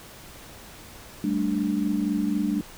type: chord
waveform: sine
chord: G suspended second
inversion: none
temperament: equal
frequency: 196 / 220 / 293.7 Hz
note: G3 / A3 / D4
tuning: 0 / 0 / 0 cents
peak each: -27 / -27 / -26 dBFS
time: 1.24-2.61 s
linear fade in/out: 2 ms
effects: pink hiss -45 dBFS RMS until 2.77 s